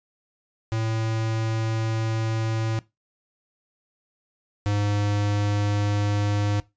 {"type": "tone pair in turn", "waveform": "square", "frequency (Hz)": [111.7, 102.83], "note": ["A2", "G#2"], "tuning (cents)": [27, -17], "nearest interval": "minor second", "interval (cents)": 144, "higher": "first", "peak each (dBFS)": [-24, -22], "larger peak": "second", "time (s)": [[0.72, 2.79], [4.66, 6.6]], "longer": "first", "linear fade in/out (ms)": 0, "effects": ["noise-tail reverb RT60 0.2 s tail -19 dB re dry", "resampled to 16000 Hz"]}